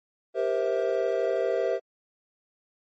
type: chord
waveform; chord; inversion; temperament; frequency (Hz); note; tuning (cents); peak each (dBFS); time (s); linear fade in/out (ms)
triangle; C dominant seventh; second; just; 392.4 / 470.9 / 523.3 / 654.1; G4 / Bb4 / C5 / E5; +2 / +18 / 0 / -14; -27; 0.34-1.8; 50
effects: MP3 32 kbps